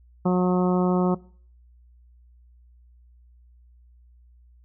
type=harmonic tone; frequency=181.3 Hz; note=F#3; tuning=35 cents flat; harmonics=1 / 2 / 3 / 4 / 5 / 6 / 7; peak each=-19 / -25 / -29 / -31 / -33 / -35 / -36 dBFS; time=0.25-1.15 s; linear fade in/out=10 ms; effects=noise-tail reverb RT60 0.5 s tail -22 dB re dry + added 60 Hz sine -51 dBFS peak until 4.64 s